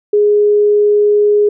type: tone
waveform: sine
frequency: 415.3 Hz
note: G#4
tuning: in tune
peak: -7 dBFS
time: 0.13-1.49 s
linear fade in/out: 5 ms
effects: none